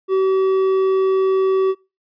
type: tone with hard clipping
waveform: triangle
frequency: 381.5 Hz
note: G4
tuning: 47 cents flat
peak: -15 dBFS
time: 0.08-1.75 s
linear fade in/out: 50 ms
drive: 9 dB
effects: noise-tail reverb RT60 0.3 s tail -26 dB re dry + resampled to 11025 Hz